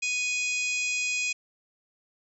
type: harmonic tone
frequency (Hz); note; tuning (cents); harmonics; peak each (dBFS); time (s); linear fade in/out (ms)
830.6; G#5; 0; 3 / 4 / 5 / 6 / 7 / 8 / 9; -27 / -40 / -42 / -39 / -43 / -37 / -36; 0.02-1.33; 10
effects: none